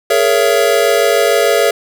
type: chord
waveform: square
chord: A# half-diminished seventh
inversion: third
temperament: just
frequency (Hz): 419.5 / 466.2 / 559.4 / 671.3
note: G#4 / A#4 / C#5 / E5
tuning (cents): +17 / 0 / +16 / +31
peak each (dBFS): -16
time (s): 0.1-1.71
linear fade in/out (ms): 5
effects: none